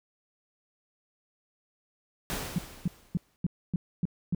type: noise with exponential decay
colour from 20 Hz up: pink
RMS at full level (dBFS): -32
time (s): 2.3-3.36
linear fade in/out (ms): 0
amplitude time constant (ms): 230
type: tone bursts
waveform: sine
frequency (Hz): 174.61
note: F3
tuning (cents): 0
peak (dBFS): -23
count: 7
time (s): 2.56-4.348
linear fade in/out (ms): 2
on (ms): 24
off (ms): 270
effects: none